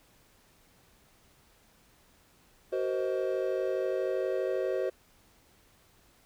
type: chord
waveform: triangle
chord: C half-diminished seventh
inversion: second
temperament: just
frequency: 376.7 / 470.9 / 523.3 / 627.9 Hz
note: Gb4 / Bb4 / C5 / Eb5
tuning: +31 / +18 / 0 / +16 cents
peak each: -30 / -35 / -30 / -34 dBFS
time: 2.72-4.9 s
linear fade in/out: 10 ms
effects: pink hiss -63 dBFS RMS until 6.25 s